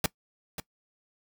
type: noise with echo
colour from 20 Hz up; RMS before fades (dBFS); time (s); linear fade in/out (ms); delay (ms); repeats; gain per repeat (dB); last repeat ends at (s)
pink; -25; 0.04-0.06; 2; 540; 1; -11; 0.6
effects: noise-tail reverb RT60 0.1 s tail -21 dB re dry

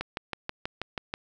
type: click train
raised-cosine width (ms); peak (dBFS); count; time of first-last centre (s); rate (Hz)
0.3; -15; 8; 0.01-1.139; 6.2
effects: none

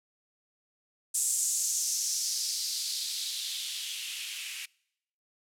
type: noise with band-pass filter sweep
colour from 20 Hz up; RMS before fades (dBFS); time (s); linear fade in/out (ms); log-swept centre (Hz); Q
violet; -32; 1.14-4.66; 10; 7900 to 2400; 3
effects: noise-tail reverb RT60 0.8 s tail -26 dB re dry + low-pass 12000 Hz 12 dB/octave

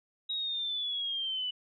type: linear sweep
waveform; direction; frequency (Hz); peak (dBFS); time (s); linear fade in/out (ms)
sine; down; 3821 to 2960; -31; 0.29-1.51; 10
effects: none

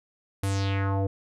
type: tone with low-pass filter sweep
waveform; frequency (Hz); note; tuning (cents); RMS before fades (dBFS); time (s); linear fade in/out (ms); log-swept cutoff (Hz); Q
square; 98; G2; 0; -26; 0.43-1.07; 5; 12000 to 490; 2.9
effects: none

